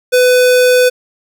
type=tone; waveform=square; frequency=500 Hz; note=B4; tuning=21 cents sharp; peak=-7 dBFS; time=0.12-0.9 s; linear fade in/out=20 ms; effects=none